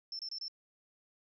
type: tone bursts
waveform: sine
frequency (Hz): 5350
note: E8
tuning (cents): +25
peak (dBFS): -38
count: 4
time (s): 0.12-0.482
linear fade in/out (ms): 2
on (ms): 71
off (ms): 26
effects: none